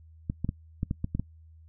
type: clicks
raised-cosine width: 5 ms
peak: -16 dBFS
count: 8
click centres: 0.299 / 0.446 / 0.491 / 0.831 / 0.911 / 1.044 / 1.15 / 1.196 s
effects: noise-tail reverb RT60 0.1 s tail -23 dB re dry + added 80 Hz sine -50 dBFS peak until 1.68 s